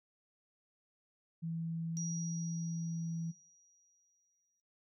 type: tone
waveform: sine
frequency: 164.81 Hz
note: E3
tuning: in tune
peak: -36 dBFS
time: 1.42-3.32 s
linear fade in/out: 20 ms
type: tone with exponential decay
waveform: sine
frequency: 5760 Hz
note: F#8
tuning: 47 cents flat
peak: -39 dBFS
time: 1.97-4.6 s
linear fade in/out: 0 ms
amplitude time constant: 570 ms
effects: noise-tail reverb RT60 0.4 s tail -20 dB re dry